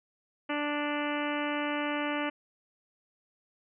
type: harmonic tone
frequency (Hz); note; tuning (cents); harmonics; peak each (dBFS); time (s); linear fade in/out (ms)
293.7; D4; 0; 1 / 2 / 3 / 4 / 5 / 6 / 7 / 8 / 9 / 10; -33 / -36 / -38 / -39 / -40 / -41 / -41 / -42 / -43 / -43; 0.49-2.3; 10
effects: none